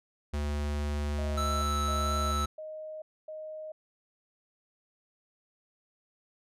square tone, 73.4 Hz, D2, in tune, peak -30 dBFS, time 0.33-2.46 s, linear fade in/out 10 ms
sine tone bursts, 622.3 Hz, D#5, in tune, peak -38 dBFS, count 4, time 1.18-3.72 s, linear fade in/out 5 ms, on 440 ms, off 260 ms
square tone with vibrato, 1318.5 Hz, E6, in tune, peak -31 dBFS, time 1.37-2.46 s, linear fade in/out 10 ms, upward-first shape triangle, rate 1.6 Hz, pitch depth 13 cents each way
effects low-pass 10000 Hz 12 dB/octave

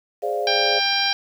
sine chord, D half-diminished seventh, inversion second, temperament equal, 415.3 / 523.3 / 587.3 / 698.5 Hz, Ab4 / C5 / D5 / F5, 0 / 0 / 0 / 0 cents, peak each -26 / -28 / -27 / -26 dBFS, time 0.22-0.8 s, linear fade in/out 20 ms
harmonic tone, 794 Hz, G5, 22 cents sharp, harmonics 1 / 2 / 3 / 4 / 5 / 6 / 7, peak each -26 / -26 / -26 / -26 / -26 / -26 / -26 dBFS, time 0.47-1.13 s, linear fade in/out 2 ms
click train, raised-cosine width 0.5 ms, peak -30 dBFS, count 7, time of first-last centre 0.66-1.063 s, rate 14.9 Hz
effects 8-bit

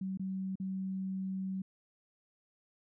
sine tone with dropouts, 190.1 Hz, F#3, 47 cents sharp, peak -34 dBFS, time 0.01-1.62 s, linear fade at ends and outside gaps 5 ms, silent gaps 0.174-0.195 / 0.556-0.599 s, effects none

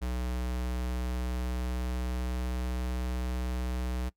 square tone with pitch glide, 61.74 to 62.17 Hz, B1 to B1, 0 to +12 cents, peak -31 dBFS, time 0.01-4.1 s, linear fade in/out 20 ms, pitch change +12 cents, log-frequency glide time 0.46-2.66 s, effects noise-tail reverb RT60 0.1 s tail -22 dB re dry

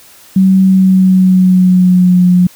sine tone with pitch glide, 190 to 179.65 Hz, F#3 to F3, +46 to +49 cents, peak -4 dBFS, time 0.36-2.47 s, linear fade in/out 5 ms, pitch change -97 cents, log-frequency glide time 0.64-2.26 s, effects white hiss -40 dBFS RMS until 2.55 s

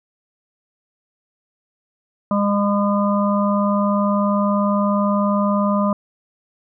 harmonic tone, 203 Hz, G#3, 39 cents flat, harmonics 1 / 3 / 5 / 6, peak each -17 / -22 / -24 / -25 dBFS, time 2.31-5.93 s, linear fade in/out 2 ms, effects none

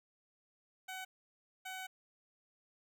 15% pulse tone bursts at uneven times, 752 Hz, F#5, 28 cents sharp, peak -36 dBFS, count 2, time 0.88-1.05 / 1.65-1.87 s, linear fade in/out 10 ms, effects none

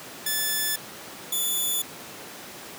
5% pulse tone pair in turn, 1740 / 3474 Hz, A6 / A7, -20 / -23 cents, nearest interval octave, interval 1197 cents, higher second, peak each -13 / -16 dBFS, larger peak first, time 0.26-0.76 / 1.32-1.82 s, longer neither, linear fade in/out 5 ms, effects pink hiss -40 dBFS RMS until 2.78 s + high-pass 200 Hz 12 dB/octave

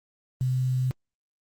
sine tone with quantisation, 128.3 Hz, C3, 34 cents flat, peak -22 dBFS, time 0.41-0.91 s, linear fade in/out 0 ms, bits 8, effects Opus 24 kbps

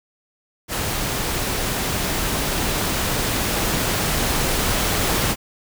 pink noise with level ramp, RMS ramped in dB -24 to -20 dBFS, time 0.68-5.36 s, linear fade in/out 50 ms, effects none

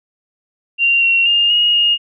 sine tone with pitch steps, 2769 / 2738 / 2818 / 2873 / 2849 Hz, F7 / F7 / F7 / F7 / F7, -15 / -35 / +15 / +48 / +34 cents, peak -10 dBFS, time 0.78-1.98 s, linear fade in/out 50 ms, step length 240 ms, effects none

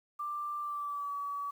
sine tone with pitch glide, 1181 to 1140.8 Hz, D6 to C#6, +9 to +49 cents, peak -34 dBFS, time 0.19-1.51 s, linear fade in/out 10 ms, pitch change -60 cents, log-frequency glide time 0.61-1.12 s, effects 10-bit

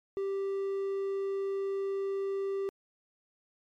triangle tone, 392 Hz, G4, in tune, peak -28 dBFS, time 0.17-2.69 s, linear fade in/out 0 ms, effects MP3 64 kbps

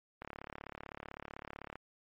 click train, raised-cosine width 0.5 ms, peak -28 dBFS, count 56, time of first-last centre 0.22-1.756 s, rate 35.8 Hz, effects MP3 48 kbps

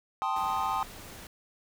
triangle chord, A half-diminished seventh, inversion third, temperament equal, 784 / 880 / 1046.5 / 1244.5 Hz, G5 / A5 / C6 / Eb6, 0 / 0 / 0 / 0 cents, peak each -31 dBFS, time 0.22-0.83 s, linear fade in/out 0 ms
pink noise, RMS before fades -46 dBFS, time 0.36-1.27 s, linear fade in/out 2 ms
effects none

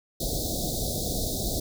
pink band-stop noise, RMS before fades -29 dBFS, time 0.2-1.6 s, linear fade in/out 5 ms, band 740 to 3600 Hz, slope 96 dB/octave, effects none

